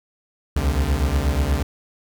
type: beating tone pair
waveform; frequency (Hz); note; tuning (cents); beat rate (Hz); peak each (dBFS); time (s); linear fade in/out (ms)
40% pulse; 65.41 / 73.71; C2 / D2; 0 / +7; 8.3; -20; 0.56-1.63; 5
effects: 9-bit